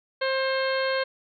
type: harmonic tone with a mistuned harmonic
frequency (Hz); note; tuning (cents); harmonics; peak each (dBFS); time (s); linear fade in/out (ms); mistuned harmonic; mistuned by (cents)
530; C5; +22; 1 / 2 / 3 / 4 / 5 / 6 / 7 / 8; -25 / -32 / -30 / -35 / -39 / -38 / -42 / -35; 0.21-1.04; 10; 4; +16
effects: none